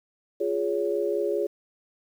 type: tone cluster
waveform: sine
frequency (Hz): 349.4 / 414.4 / 562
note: F4 / G#4 / C#5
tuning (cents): +1 / -4 / +24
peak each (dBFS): -29 / -26 / -29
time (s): 0.4-1.47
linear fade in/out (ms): 10
effects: 9-bit